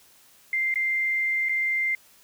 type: tone with dropouts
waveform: sine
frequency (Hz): 2093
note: C7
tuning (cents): 0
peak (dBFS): -22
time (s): 0.53-1.95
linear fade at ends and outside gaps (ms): 2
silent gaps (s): 0.741-0.757 / 1.487-1.493
effects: white hiss -56 dBFS RMS until 2.23 s